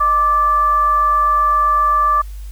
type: tone with frequency modulation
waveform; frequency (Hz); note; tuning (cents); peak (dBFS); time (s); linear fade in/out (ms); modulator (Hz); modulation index
sine; 1174.7; D6; 0; -11; 0-2.22; 10; 557; 0.22
effects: added 50 Hz sine -27 dBFS peak until 2.51 s + white hiss -48 dBFS RMS until 2.51 s